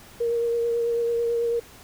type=tone with vibrato; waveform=sine; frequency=468.3 Hz; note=A#4; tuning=8 cents sharp; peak=-21 dBFS; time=0.2-1.6 s; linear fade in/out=10 ms; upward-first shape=triangle; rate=9.1 Hz; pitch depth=19 cents each way; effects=pink hiss -48 dBFS RMS until 1.83 s